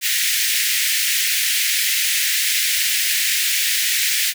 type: high-pass noise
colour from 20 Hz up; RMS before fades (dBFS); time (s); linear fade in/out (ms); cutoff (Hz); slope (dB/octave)
pink; -19; 0.01-4.34; 50; 1800; 48
effects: none